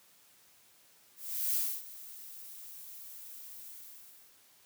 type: noise with ADSR envelope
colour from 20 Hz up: violet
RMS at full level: -30 dBFS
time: 1.16-4.41 s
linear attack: 400 ms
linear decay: 260 ms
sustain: -18 dB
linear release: 730 ms
effects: white hiss -63 dBFS RMS until 4.65 s + high-pass 80 Hz 12 dB/octave